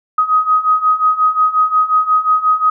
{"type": "beating tone pair", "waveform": "sine", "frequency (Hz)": [1254, 1259.6], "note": ["D#6", "D#6"], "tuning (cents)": [13, 21], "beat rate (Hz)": 5.6, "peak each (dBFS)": [-15, -12], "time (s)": [0.18, 2.7], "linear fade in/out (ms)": 5, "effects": []}